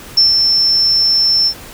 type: tone with ADSR envelope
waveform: sine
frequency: 5360 Hz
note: E8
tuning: 28 cents sharp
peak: -5 dBFS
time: 0.17-1.54 s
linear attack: 8 ms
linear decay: 140 ms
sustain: -4 dB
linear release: 72 ms
effects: pink hiss -34 dBFS RMS until 1.73 s